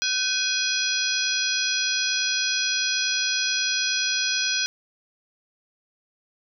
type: harmonic tone with a mistuned harmonic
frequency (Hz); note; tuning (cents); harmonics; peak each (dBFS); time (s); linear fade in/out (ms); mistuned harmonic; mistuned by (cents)
830.6; G#5; 0; 2 / 3 / 4 / 5 / 6 / 7; -29 / -29 / -29 / -29 / -29 / -29; 0.02-4.66; 0; 2; -150
effects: none